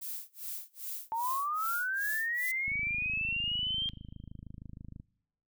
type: noise with tremolo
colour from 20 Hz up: violet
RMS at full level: -38 dBFS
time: 0.01-2.52 s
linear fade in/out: 10 ms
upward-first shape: sine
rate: 2.5 Hz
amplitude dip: 100%
type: linear sweep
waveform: sine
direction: up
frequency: 880 to 3202 Hz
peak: -30 dBFS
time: 1.12-3.89 s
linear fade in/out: 0 ms
type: click train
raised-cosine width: 5 ms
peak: -33 dBFS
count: 62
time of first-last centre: 2.68-4.999 s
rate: 26.3 Hz
effects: noise-tail reverb RT60 0.9 s tail -25 dB re dry

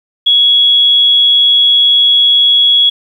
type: tone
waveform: sine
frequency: 3346 Hz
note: G#7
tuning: 12 cents sharp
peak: -5 dBFS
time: 0.26-2.9 s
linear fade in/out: 10 ms
effects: 7-bit

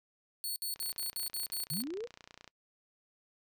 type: tone bursts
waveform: 10% pulse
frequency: 4415 Hz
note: C#8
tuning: 8 cents flat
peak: -28 dBFS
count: 8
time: 0.44-1.82 s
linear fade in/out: 0 ms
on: 120 ms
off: 60 ms
type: click train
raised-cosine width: 0.2 ms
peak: -32 dBFS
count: 52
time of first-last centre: 0.76-2.477 s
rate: 29.7 Hz
type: linear sweep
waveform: sine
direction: up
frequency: 123.47 to 498.4 Hz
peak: -36 dBFS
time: 1.7-2.07 s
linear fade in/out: 20 ms
effects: noise-tail reverb RT60 0.1 s tail -25 dB re dry

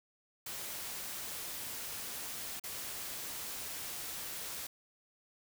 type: noise with dropouts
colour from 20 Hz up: white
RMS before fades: -42 dBFS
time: 0.46-4.67 s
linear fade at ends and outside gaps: 5 ms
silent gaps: 2.597-2.637 s
effects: none

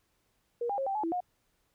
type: tone with pitch steps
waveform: sine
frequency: 475.1 / 806 / 541 / 781 / 853 / 331.2 / 719 Hz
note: A#4 / G5 / C#5 / G5 / G#5 / E4 / F#5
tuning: +33 / +48 / -42 / -7 / +46 / +8 / -50 cents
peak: -29 dBFS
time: 0.61-1.205 s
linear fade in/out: 5 ms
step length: 85 ms
effects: pink hiss -74 dBFS RMS until 1.74 s

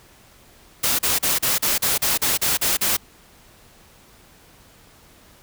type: noise bursts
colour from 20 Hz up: white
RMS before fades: -20 dBFS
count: 11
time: 0.83-2.97 s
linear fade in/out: 10 ms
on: 160 ms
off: 38 ms
effects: pink hiss -51 dBFS RMS until 5.42 s

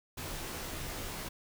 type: noise with comb filter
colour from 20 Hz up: pink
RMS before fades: -40 dBFS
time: 0.17-1.29 s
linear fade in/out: 10 ms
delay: 17 ms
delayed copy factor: -0.75
effects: none

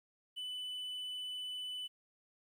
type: tone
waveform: triangle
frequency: 2995 Hz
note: F#7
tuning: 20 cents sharp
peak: -38 dBFS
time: 0.36-1.88 s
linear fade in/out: 20 ms
effects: 12-bit

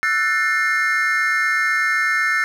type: chord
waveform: triangle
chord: F# half-diminished seventh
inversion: third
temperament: just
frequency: 1332 / 1480 / 1776 / 2131 Hz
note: E6 / F#6 / A6 / C7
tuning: +18 / 0 / +16 / +31 cents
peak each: -22 / -22 / -18 / -20 dBFS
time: 0.03-2.44 s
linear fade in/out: 0 ms
effects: none

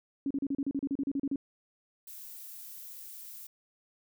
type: tone bursts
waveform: sine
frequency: 277.2 Hz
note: C#4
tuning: in tune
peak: -28 dBFS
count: 14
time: 0.26-1.359 s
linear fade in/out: 2 ms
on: 46 ms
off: 35 ms
type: noise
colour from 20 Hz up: violet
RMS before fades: -46 dBFS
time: 2.07-3.47 s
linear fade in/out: 5 ms
effects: none

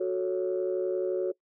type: chord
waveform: sine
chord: F# minor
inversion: none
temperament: equal with one note detuned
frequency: 368.5 / 440 / 554.4 Hz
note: F#4 / A4 / C#5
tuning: -7 / 0 / 0 cents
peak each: -27 / -33 / -31 dBFS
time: 0-1.32 s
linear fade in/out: 10 ms
effects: noise-tail reverb RT60 0.1 s tail -21 dB re dry + tanh soft clip ceiling -19 dBFS

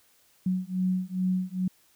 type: beating tone pair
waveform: sine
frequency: 183.5 / 185.9 Hz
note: F#3 / F#3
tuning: -14 / +8 cents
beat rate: 2.4 Hz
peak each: -28 dBFS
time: 0.46-1.68 s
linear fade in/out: 5 ms
effects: white hiss -63 dBFS RMS until 1.95 s

